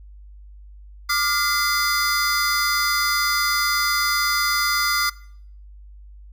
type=tone cluster; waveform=square; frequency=1181 / 1409 / 2043 / 4891 Hz; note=D6 / F6 / C7 / D#8; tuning=+9 / +15 / -42 / -31 cents; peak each=-25 dBFS; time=1.09-5.1 s; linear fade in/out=10 ms; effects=noise-tail reverb RT60 0.6 s tail -21 dB re dry + added 50 Hz sine -40 dBFS peak until 6.32 s